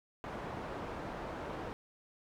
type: low-pass noise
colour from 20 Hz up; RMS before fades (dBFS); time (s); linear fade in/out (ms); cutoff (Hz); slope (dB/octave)
white; -42; 0.24-1.73; 0; 900; 12
effects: none